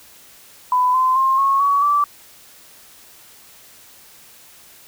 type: tone with pitch steps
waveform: sine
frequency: 1000 / 1030.5 / 1061.9 / 1094.3 / 1127.7 / 1162 Hz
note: B5 / C6 / C6 / C#6 / C#6 / D6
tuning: +21 / -27 / +25 / -23 / +29 / -19 cents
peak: -13 dBFS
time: 0.72-2.04 s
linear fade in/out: 2 ms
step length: 220 ms
effects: white hiss -46 dBFS RMS until 4.87 s